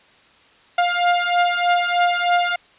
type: beating tone pair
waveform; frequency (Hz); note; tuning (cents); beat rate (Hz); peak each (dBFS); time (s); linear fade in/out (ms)
sawtooth; 703 / 706.2; F5 / F5; +11 / +19; 3.2; -15; 0.78-2.56; 5
effects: white hiss -52 dBFS RMS until 2.78 s + resampled to 8000 Hz